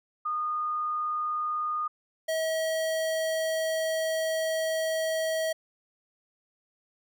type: tone pair in turn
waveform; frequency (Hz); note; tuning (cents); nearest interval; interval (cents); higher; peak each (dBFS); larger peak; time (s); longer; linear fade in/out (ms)
sine / square; 1226 / 641.1; D#6 / E5; -26 / -48; major seventh; 1122; first; -27; neither; 0.25-1.88 / 2.28-5.53; second; 10
effects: none